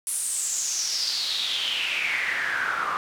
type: noise with band-pass filter sweep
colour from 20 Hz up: pink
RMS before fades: -27 dBFS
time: 0.07-2.97 s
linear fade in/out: 0 ms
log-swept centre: 10000 to 1200 Hz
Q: 6.2
effects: none